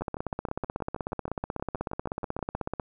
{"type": "two click trains", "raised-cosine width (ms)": 1, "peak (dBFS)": [-16, -22], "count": [46, 17], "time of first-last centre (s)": [[0.02, 2.798], [0.01, 2.55]], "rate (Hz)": [16.2, 6.3], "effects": []}